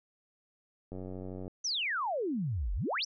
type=click train; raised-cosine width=2 ms; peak=-29 dBFS; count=53; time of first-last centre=0.92-1.479 s; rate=93 Hz
type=exponential two-way sweep; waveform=sine; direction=down then up; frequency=6272 to 41.2 to 6272 Hz; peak=-30 dBFS; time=1.64-3.05 s; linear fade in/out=10 ms; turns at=2.74 s
effects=none